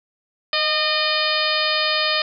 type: harmonic tone with a mistuned harmonic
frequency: 610 Hz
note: D#5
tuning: 34 cents flat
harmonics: 1 / 2 / 3 / 4 / 5 / 6 / 7 / 8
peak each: -26 / -26 / -26 / -26 / -26 / -26 / -26 / -26 dBFS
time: 0.53-2.22 s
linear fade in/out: 2 ms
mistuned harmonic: 1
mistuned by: +28 cents
effects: none